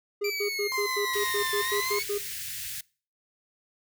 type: tone bursts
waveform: triangle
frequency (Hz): 409.2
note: G#4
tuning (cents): -26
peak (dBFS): -25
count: 11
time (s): 0.21-2.183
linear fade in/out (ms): 10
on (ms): 93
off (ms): 95
type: exponential two-way sweep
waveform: 25% pulse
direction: down then up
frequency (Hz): 2349 to 1757 to 2237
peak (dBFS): -26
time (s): 0.24-2.03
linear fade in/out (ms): 5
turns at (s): 1.56
type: tone with tremolo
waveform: 35% pulse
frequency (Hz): 1043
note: C6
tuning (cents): -6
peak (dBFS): -29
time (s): 0.72-1.99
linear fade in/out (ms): 0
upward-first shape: sine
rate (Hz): 6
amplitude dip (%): 35
type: band-stop noise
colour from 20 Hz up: white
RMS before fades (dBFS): -36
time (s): 1.13-2.81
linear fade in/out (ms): 5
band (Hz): 170 to 1600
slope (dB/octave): 48
effects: noise-tail reverb RT60 0.4 s tail -24 dB re dry